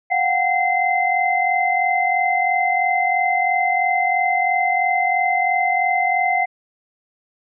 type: tone cluster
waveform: sine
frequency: 718 / 761 / 2068 Hz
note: F5 / F#5 / C7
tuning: +48 / +48 / -21 cents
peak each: -20 dBFS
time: 0.1-6.46 s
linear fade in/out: 20 ms
effects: none